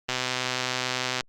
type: click train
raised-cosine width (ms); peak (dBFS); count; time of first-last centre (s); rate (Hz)
0.2; -9; 143; 0.09-1.208; 127
effects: Opus 32 kbps